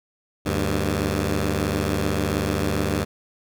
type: tone pair together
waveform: 10% pulse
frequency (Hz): 75.58 / 98.5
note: D#2 / G2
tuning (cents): -50 / +9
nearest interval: perfect fourth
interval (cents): 459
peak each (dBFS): -16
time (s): 0.45-3.05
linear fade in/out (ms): 20
effects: none